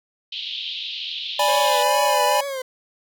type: band-pass noise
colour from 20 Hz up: white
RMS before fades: -30 dBFS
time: 0.32-1.83 s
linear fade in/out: 5 ms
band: 2900 to 3800 Hz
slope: 48 dB/octave
type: chord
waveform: square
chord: G# diminished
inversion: second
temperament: equal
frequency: 587.3 / 830.6 / 987.8 Hz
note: D5 / G#5 / B5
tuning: 0 / 0 / 0 cents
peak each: -22 dBFS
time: 1.39-2.41 s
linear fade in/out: 5 ms
type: tone with vibrato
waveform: 40% pulse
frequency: 526 Hz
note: C5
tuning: 9 cents sharp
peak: -25 dBFS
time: 1.48-2.62 s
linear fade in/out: 5 ms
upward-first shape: triangle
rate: 2.3 Hz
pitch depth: 130 cents each way
effects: none